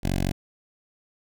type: tone with notch filter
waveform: 10% pulse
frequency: 46.25 Hz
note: F#1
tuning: in tune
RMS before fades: -25 dBFS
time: 0.03-0.32 s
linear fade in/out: 10 ms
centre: 1200 Hz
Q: 1.4
effects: none